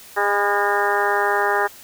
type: harmonic tone with a mistuned harmonic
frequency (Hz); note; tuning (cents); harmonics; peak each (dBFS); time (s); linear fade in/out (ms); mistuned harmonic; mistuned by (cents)
203.6; G#3; -34; 2 / 3 / 4 / 5 / 6 / 7 / 8 / 9; -23 / -28 / -22 / -26 / -26 / -27 / -25 / -26; 0.16-1.68; 20; 5; -31
effects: white hiss -43 dBFS RMS until 1.83 s